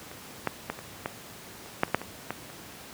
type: clicks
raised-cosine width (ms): 0.5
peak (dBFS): -28 / -10 / -14 / -26 / -14 / -30 / -6 / -28 / -6 / -22 / -15 / -30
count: 12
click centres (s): 0.115 / 0.473 / 0.7 / 0.79 / 1.059 / 1.66 / 1.834 / 1.88 / 1.946 / 2.016 / 2.306 / 2.501
effects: pink hiss -45 dBFS RMS until 2.93 s + high-pass 100 Hz 12 dB/octave